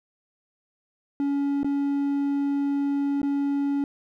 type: tone with dropouts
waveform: triangle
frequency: 281.7 Hz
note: C#4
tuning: 28 cents sharp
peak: -20 dBFS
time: 1.2-3.84 s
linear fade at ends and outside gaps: 1 ms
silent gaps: 1.632-1.645 / 3.217-3.23 s
effects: none